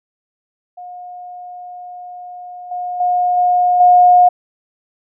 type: tone with level steps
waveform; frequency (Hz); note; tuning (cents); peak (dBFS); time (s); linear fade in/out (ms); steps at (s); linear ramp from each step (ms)
sine; 718; F5; +48; -29 / -20 / -12 / -10 / -5; 0.77-4.29; 10; 2.71 / 3 / 3.37 / 3.8; 5
effects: none